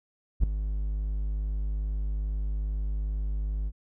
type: tone with ADSR envelope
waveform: triangle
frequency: 51.2 Hz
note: G#1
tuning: 24 cents flat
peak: -13 dBFS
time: 0.4-3.72 s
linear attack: 34 ms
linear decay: 4 ms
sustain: -12 dB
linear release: 48 ms
effects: none